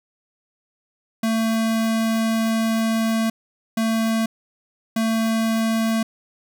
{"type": "tone bursts at uneven times", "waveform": "square", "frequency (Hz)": 224.2, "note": "A3", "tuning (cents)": 33, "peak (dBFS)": -19, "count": 3, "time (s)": [[1.23, 3.3], [3.77, 4.26], [4.96, 6.03]], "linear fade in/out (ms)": 5, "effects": []}